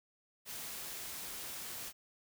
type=noise; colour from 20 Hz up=white; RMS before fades=-44 dBFS; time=0.45-1.93 s; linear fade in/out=50 ms; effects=none